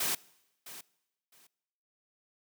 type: noise with echo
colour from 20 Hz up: white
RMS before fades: -31 dBFS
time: 0-0.15 s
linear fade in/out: 5 ms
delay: 660 ms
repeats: 2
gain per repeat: -15 dB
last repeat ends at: 1.47 s
effects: noise-tail reverb RT60 1.0 s tail -23 dB re dry + high-pass 150 Hz 12 dB/octave